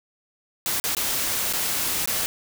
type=noise with dropouts; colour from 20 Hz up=white; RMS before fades=-25 dBFS; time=0.66-2.26 s; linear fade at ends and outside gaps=0 ms; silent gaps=0.799-0.84 / 0.949-0.968 / 1.527-1.535 / 2.058-2.075 s; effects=none